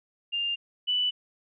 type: tone pair in turn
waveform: sine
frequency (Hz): 2802 / 2976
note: F7 / F#7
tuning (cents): +5 / +9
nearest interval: minor second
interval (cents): 104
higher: second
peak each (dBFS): -26 / -23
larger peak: second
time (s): 0.32-0.56 / 0.87-1.11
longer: neither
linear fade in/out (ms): 20
effects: none